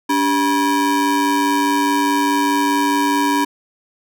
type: ring-modulated tone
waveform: square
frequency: 339.7 Hz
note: F4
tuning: 48 cents flat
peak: -12 dBFS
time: 0.09-3.45 s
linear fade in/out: 10 ms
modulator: 627 Hz
effects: none